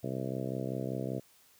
harmonic tone, 65.2 Hz, C2, 5 cents flat, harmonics 2 / 3 / 4 / 5 / 6 / 7 / 8 / 9 / 10, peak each -38 / -40 / -41 / -42 / -43 / -43 / -44 / -45 / -45 dBFS, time 0.03-1.2 s, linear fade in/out 10 ms, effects white hiss -63 dBFS RMS until 1.59 s

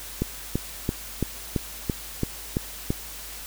click train, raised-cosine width 3 ms, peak -10 dBFS, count 9, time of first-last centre 0.22-2.905 s, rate 2.98 Hz, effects added 50 Hz sine -45 dBFS peak until 3.46 s + white hiss -39 dBFS RMS until 3.46 s

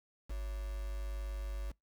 sine tone with quantisation, 50.7 Hz, G#1, 41 cents flat, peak -36 dBFS, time 0.29-1.72 s, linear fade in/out 20 ms, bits 8, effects noise-tail reverb RT60 0.2 s tail -26 dB re dry

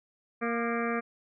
harmonic tone with a mistuned harmonic, 233.1 Hz, A#3, in tune, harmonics 1 / 2 / 3 / 5 / 6 / 7 / 8 / 9 / 10, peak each -32 / -33 / -37 / -35 / -41 / -39 / -43 / -42 / -41 dBFS, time 0.41-1.01 s, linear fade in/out 20 ms, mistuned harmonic 5, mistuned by +39 cents, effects none

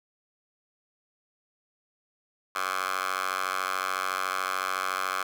10% pulse tone with high-pass filter, 93.8 Hz, F#2, 24 cents sharp, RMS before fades -30 dBFS, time 2.55-5.23 s, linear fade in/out 5 ms, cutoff 1100 Hz, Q 3.9, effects none

